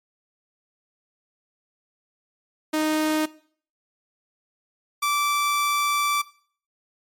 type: tone pair in turn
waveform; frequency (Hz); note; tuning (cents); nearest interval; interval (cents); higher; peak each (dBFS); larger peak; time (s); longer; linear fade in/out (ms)
sawtooth; 309.8 / 1164.6; D#4 / D6; -7 / -15; octave + major seventh; 2292; second; -17; neither; 2.73-3.26 / 5.02-6.22; second; 10
effects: noise-tail reverb RT60 0.5 s tail -19 dB re dry + MP3 64 kbps